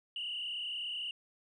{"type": "tone with frequency modulation", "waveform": "sine", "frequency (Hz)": 2906, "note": "F#7", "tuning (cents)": -32, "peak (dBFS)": -35, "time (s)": [0.16, 1.11], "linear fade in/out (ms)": 2, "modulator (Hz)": 36.5, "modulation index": 3.1, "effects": ["tanh soft clip ceiling -31 dBFS"]}